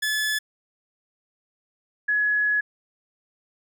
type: tone pair in turn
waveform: sawtooth / sine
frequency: 1722 / 1688.5 Hz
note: A6 / G#6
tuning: -38 / +28 cents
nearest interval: unison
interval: 34 cents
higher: first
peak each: -19 dBFS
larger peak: neither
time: 0.02-0.39 / 2.08-2.61 s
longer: second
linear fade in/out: 10 ms
effects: none